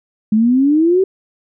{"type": "exponential sweep", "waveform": "sine", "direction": "up", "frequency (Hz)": [209.7, 390], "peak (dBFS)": -9, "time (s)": [0.32, 1.04], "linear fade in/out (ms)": 5, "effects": []}